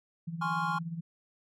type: tone with tremolo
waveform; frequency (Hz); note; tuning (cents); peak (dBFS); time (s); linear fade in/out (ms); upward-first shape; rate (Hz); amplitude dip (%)
sine; 166.2; E3; +15; -32; 0.27-1.01; 10; sine; 17; 65
type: chord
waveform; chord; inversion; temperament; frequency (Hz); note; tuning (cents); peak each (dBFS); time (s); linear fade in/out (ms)
triangle; Db major seventh; second; equal; 830.6 / 1046.5 / 1108.7 / 1396.9; Ab5 / C6 / Db6 / F6; 0 / 0 / 0 / 0; -33; 0.41-0.79; 10
effects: none